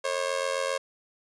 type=tone with amplitude modulation; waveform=sawtooth; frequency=540 Hz; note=C#5; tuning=45 cents flat; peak=-19 dBFS; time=0.04-0.78 s; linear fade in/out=10 ms; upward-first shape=sine; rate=87.5 Hz; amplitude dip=85%; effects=resampled to 22050 Hz